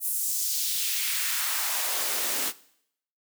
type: noise with high-pass filter sweep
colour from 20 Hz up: white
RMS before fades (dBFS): -28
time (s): 0-2.53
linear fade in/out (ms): 50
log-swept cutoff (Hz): 11000 to 230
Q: 1.3
effects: noise-tail reverb RT60 0.7 s tail -19 dB re dry